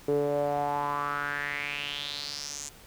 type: tone with band-pass filter sweep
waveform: sawtooth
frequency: 144.4 Hz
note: D3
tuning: 29 cents flat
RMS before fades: -31 dBFS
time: 0.08-2.69 s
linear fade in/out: 5 ms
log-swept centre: 410 to 7200 Hz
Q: 5
effects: pink hiss -52 dBFS RMS until 2.86 s